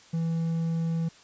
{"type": "tone", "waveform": "triangle", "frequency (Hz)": 164.81, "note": "E3", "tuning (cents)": 0, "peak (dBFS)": -23, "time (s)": [0.13, 1.09], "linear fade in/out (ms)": 10, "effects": ["white hiss -54 dBFS RMS until 1.23 s", "resampled to 16000 Hz"]}